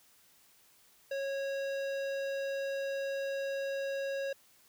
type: tone with hard clipping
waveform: sine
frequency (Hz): 549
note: C#5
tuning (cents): -17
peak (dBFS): -35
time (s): 1.11-4.33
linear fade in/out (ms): 5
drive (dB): 15
effects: white hiss -64 dBFS RMS until 4.68 s